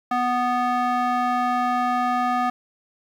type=tone with band-pass filter; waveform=square; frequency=246.9 Hz; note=B3; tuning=in tune; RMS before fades=-22 dBFS; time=0.11-2.5 s; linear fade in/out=5 ms; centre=1000 Hz; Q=2.7; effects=9-bit